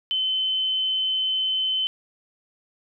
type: tone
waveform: sine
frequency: 3058 Hz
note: G7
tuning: 44 cents flat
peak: -21 dBFS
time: 0.11-1.87 s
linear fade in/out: 0 ms
effects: none